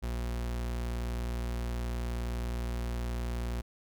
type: tone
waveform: 40% pulse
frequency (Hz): 59.2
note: A#1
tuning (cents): +27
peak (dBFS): -31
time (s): 0.02-3.62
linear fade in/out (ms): 20
effects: none